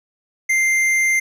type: tone with tanh clipping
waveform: sine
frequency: 2093 Hz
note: C7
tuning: in tune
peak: -16 dBFS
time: 0.49-1.2 s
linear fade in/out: 10 ms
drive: 12 dB
effects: none